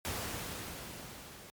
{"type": "noise with level ramp", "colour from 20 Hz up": "pink", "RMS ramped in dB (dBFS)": [-36, -51], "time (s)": [0.05, 1.5], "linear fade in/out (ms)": 0, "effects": ["high-pass 60 Hz 12 dB/octave", "MP3 96 kbps"]}